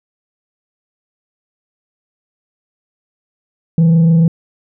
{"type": "tone with frequency modulation", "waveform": "sine", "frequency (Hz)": 164.81, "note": "E3", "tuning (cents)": 0, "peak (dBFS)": -4, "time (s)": [3.78, 4.28], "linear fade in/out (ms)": 2, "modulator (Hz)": 27, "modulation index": 0.21, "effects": ["tanh soft clip ceiling -6 dBFS"]}